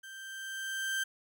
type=tone with level ramp; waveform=35% pulse; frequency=1568 Hz; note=G6; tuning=in tune; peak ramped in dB=-44 to -28 dBFS; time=0.03-1.04 s; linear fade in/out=10 ms; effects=none